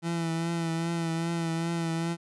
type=tone with vibrato; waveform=30% pulse; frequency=166.4 Hz; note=E3; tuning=17 cents sharp; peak=-25 dBFS; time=0.02-2.17 s; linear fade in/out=50 ms; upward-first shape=triangle; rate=2.5 Hz; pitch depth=35 cents each way; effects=resampled to 24000 Hz